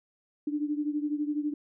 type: beating tone pair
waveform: sine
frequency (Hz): 293.7 / 305.7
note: D4 / D#4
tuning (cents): 0 / -30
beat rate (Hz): 12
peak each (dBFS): -29 / -33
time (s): 0.47-1.54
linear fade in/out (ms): 5
effects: none